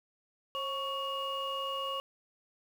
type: tone cluster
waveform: sine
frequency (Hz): 539 / 1116 / 2860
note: C#5 / C#6 / F7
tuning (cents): -49 / +11 / +41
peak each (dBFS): -38 / -35 / -37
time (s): 0.55-2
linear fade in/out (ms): 0
effects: tanh soft clip ceiling -26 dBFS + 9-bit